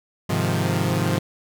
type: chord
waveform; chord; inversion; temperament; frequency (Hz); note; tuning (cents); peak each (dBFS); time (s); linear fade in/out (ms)
sawtooth; F minor seventh; first; equal; 103.83 / 130.81 / 155.56 / 174.61; Ab2 / C3 / Eb3 / F3; 0 / 0 / 0 / 0; -21 / -22 / -22 / -21; 0.29-1.19; 10
effects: none

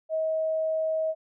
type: tone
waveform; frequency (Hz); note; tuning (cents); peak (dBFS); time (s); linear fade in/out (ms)
sine; 636; D#5; +38; -24; 0.09-1.15; 50
effects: none

